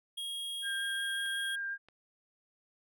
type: tone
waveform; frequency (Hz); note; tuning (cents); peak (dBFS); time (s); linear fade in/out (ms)
square; 3273; G#7; -26; -37; 0.17-1.56; 10
type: tone with vibrato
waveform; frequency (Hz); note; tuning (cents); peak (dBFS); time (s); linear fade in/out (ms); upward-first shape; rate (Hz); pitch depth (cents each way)
sine; 1600; G6; +35; -34; 0.62-1.78; 50; sine; 5.5; 11
type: clicks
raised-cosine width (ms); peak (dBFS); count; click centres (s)
0.3; -40; 2; 1.26 / 1.886
effects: none